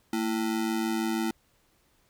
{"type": "ring-modulated tone", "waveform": "square", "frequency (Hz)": 278.6, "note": "C#4", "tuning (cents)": 9, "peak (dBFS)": -24, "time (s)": [0.13, 1.31], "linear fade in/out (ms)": 2, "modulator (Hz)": 53.1, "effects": ["pink hiss -67 dBFS RMS until 2.09 s"]}